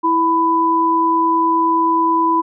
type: tone pair together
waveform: sine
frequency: 328.9 / 996.2 Hz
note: E4 / B5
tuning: -4 / +15 cents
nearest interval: octave + perfect fifth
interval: 1919 cents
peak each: -18 / -13 dBFS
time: 0.03-2.42 s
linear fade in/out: 20 ms
effects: none